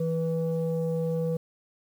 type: tone pair together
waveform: sine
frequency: 163.8 / 490.8 Hz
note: E3 / B4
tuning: -11 / -11 cents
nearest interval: octave + perfect fifth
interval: 1900 cents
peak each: -26 / -27 dBFS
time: 0-1.37 s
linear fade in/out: 5 ms
effects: tanh soft clip ceiling -20 dBFS + 9-bit